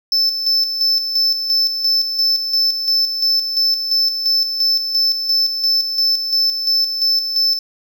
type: tone with tremolo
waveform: triangle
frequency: 5274 Hz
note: E8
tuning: in tune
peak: -11 dBFS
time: 0.12-7.59 s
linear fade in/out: 2 ms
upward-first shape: square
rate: 2.9 Hz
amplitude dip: 55%
effects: 8-bit